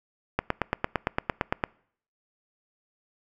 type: click train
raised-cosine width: 0.5 ms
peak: -8 dBFS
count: 12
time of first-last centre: 0.39-1.639 s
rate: 8.81 Hz
effects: noise-tail reverb RT60 0.6 s tail -25 dB re dry